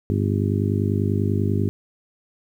harmonic tone, 50.1 Hz, G1, 38 cents sharp, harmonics 2 / 3 / 4 / 5 / 6 / 7 / 8, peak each -21 / -29 / -26 / -27 / -32 / -30 / -30 dBFS, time 0.1-1.69 s, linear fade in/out 0 ms, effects 9-bit

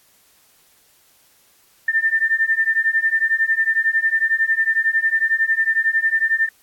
sine beating tone pair, 1788 / 1799 Hz, A6 / A6, +27 / +38 cents, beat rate 11 Hz, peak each -19 / -18 dBFS, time 1.88-6.49 s, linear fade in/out 5 ms, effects white hiss -56 dBFS RMS until 6.62 s + AAC 64 kbps

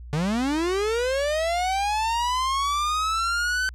45% pulse linear sweep, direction up, 142.2 to 1532 Hz, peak -22 dBFS, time 0.13-3.69 s, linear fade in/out 0 ms, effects added 60 Hz sine -37 dBFS peak until 3.74 s + low-pass 8000 Hz 12 dB/octave

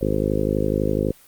harmonic tone, 52 Hz, G#1, 3 cents sharp, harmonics 1 / 2 / 3 / 4 / 5 / 6 / 7 / 8 / 9 / 10, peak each -28 / -28 / -28 / -28 / -28 / -28 / -28 / -28 / -28 / -28 dBFS, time 0.01-1.12 s, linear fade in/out 5 ms, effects white hiss -51 dBFS RMS until 1.27 s + Opus 24 kbps

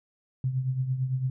sine tone with tremolo, 130 Hz, C3, 11 cents flat, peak -22 dBFS, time 0.44-1.3 s, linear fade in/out 2 ms, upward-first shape triangle, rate 8.9 Hz, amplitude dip 70%, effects none

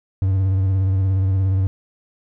triangle tone with vibrato, 95.5 Hz, G2, 45 cents flat, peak -13 dBFS, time 0.22-1.67 s, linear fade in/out 0 ms, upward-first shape square, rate 17 Hz, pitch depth 31 cents each way, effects none

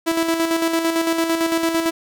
sawtooth tone with tremolo, 329.6 Hz, E4, in tune, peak -12 dBFS, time 0.06-1.91 s, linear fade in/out 20 ms, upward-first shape square, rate 8.9 Hz, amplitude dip 45%, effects none

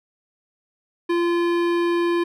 sine tone with hard clipping, 344.1 Hz, F4, 26 cents flat, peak -20 dBFS, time 1.09-2.24 s, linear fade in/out 10 ms, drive 16 dB, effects none

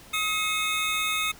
square tone cluster, 1268 / 2162 / 2553 / 3642 Hz, D#6 / C#7 / D#7 / A#7, +32 / -44 / +44 / -41 cents, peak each -31 dBFS, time 0.13-1.32 s, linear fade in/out 10 ms, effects pink hiss -49 dBFS RMS until 1.39 s

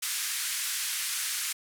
white band-pass noise, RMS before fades -32 dBFS, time 0.02-1.53 s, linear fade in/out 10 ms, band 1400 to 12000 Hz, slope 24 dB/octave, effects none

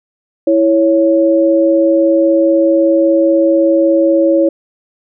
sine tone pair together, 329.4 / 554.4 Hz, E4 / C#5, -1 / 0 cents, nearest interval major sixth, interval 901 cents, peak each -10 dBFS, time 0.47-4.49 s, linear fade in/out 5 ms, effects none

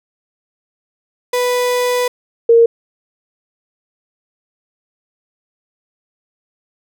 35% pulse / sine tone pair in turn, 493.9 / 463.5 Hz, B4 / A#4, 0 / -10 cents, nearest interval minor second, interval 110 cents, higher first, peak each -12 / -5 dBFS, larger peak second, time 1.33-2.08 / 2.49-2.66 s, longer first, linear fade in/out 5 ms, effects none

